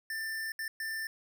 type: tone bursts at uneven times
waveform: square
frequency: 1782 Hz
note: A6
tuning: 22 cents sharp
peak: -35 dBFS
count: 3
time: 0.1-0.52 / 0.59-0.68 / 0.8-1.07 s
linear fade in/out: 2 ms
effects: none